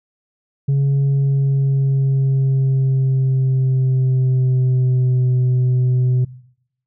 sine tone with pitch glide, 138.59 to 126.36 Hz, C#3 to B2, 0 to +40 cents, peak -10 dBFS, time 0.68-6.25 s, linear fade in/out 10 ms, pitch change -160 cents, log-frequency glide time 1.02-5.32 s, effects noise-tail reverb RT60 0.7 s tail -21 dB re dry + tanh soft clip ceiling -12 dBFS

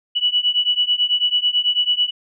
sine beating tone pair, 2944 / 2953.1 Hz, F#7 / F#7, -9 / -4 cents, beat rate 9.1 Hz, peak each -19 / -18 dBFS, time 0.15-2.11 s, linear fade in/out 20 ms, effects none

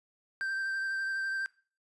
triangle tone with vibrato, 1568 Hz, G6, in tune, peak -29 dBFS, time 0.41-1.46 s, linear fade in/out 0 ms, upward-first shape triangle, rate 12 Hz, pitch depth 18 cents each way, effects noise-tail reverb RT60 0.4 s tail -21 dB re dry + resampled to 24000 Hz

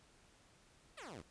10% pulse exponential sweep, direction down, 697 to 67.5 Hz, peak -40 dBFS, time 0.97-1.22 s, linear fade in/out 10 ms, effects pink hiss -67 dBFS RMS until 1.3 s + resampled to 22050 Hz

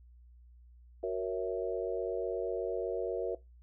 sine chord, F# dominant seventh, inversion none, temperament equal, 370 / 466.2 / 554.4 / 659.3 Hz, F#4 / A#4 / C#5 / E5, 0 / 0 / 0 / 0 cents, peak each -36 / -35 / -39 / -38 dBFS, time 1.03-3.35 s, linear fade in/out 5 ms, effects noise-tail reverb RT60 0.2 s tail -20 dB re dry + added 60 Hz sine -54 dBFS peak until 3.62 s

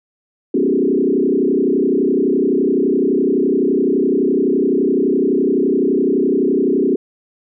sine tone with frequency modulation, 325.8 Hz, E4, 20 cents flat, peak -12 dBFS, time 0.54-6.96 s, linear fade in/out 5 ms, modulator 31.8 Hz, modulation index 2.9, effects none

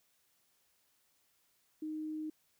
sine tone, 310 Hz, D#4, 6 cents flat, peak -37 dBFS, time 1.82-2.3 s, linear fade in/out 5 ms, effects white hiss -74 dBFS RMS until 2.59 s

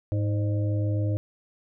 harmonic tone with a mistuned harmonic, 104.2 Hz, G#2, 6 cents sharp, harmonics 1 / 3 / 5 / 6, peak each -23 / -33 / -37 / -39 dBFS, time 0.12-1.17 s, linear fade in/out 0 ms, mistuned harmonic 6, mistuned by -48 cents, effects none

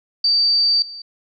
sine tone with level steps, 4631 Hz, D8, 25 cents flat, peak -13 / -31 dBFS, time 0.24-1.02 s, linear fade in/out 5 ms, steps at 0.82 s, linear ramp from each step 2 ms, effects none

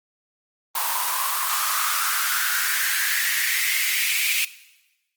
white noise with high-pass filter sweep, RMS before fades -23 dBFS, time 0.75-4.45 s, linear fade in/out 5 ms, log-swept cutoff 910 to 2500 Hz, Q 5.5, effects noise-tail reverb RT60 1.0 s tail -17 dB re dry + Opus 24 kbps

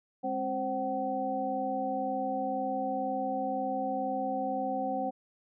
sine tone cluster, 205.8 / 267.8 / 527 / 759 Hz, G#3 / C4 / C5 / F#5, -16 / +40 / +12 / +44 cents, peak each -40 / -36 / -35 / -32 dBFS, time 0.23-5.11 s, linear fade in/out 20 ms, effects none

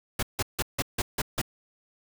pink noise bursts, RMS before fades -27 dBFS, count 7, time 0.19-1.416 s, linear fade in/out 5 ms, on 38 ms, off 160 ms, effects none

